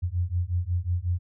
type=beating tone pair; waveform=sine; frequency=85.8 / 91.3 Hz; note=F2 / F#2; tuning=-30 / -23 cents; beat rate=5.5 Hz; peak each=-27 dBFS; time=0.02-1.19 s; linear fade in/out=20 ms; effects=none